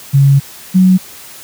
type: tone pair in turn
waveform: sine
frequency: 138.59 / 185.74 Hz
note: C#3 / F#3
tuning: 0 / +7 cents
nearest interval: perfect fourth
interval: 507 cents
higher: second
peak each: -4 dBFS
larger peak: neither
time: 0.13-0.4 / 0.74-0.98 s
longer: first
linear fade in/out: 20 ms
effects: white hiss -34 dBFS RMS until 1.43 s + high-pass 60 Hz 12 dB/octave